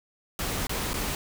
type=noise with dropouts; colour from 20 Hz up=pink; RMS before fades=-30 dBFS; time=0.39-1.15 s; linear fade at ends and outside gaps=1 ms; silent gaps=0.669-0.694 / 0.933-0.94 s; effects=none